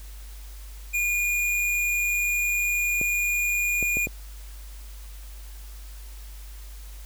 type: tone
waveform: square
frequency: 2433 Hz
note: D#7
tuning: 39 cents flat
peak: -23 dBFS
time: 0.93-4.07 s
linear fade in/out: 20 ms
type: clicks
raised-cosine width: 2 ms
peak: -19 dBFS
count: 4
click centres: 3.014 / 3.827 / 3.97 / 4.071 s
effects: added 50 Hz sine -38 dBFS peak until 7.05 s + white hiss -50 dBFS RMS until 7.05 s